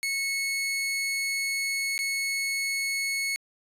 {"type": "tone with dropouts", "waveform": "sawtooth", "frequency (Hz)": 2197, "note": "C#7", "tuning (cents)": -16, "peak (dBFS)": -23, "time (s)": [0.03, 3.36], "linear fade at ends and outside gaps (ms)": 0, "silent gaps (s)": [1.979, 1.99], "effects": ["resampled to 32000 Hz"]}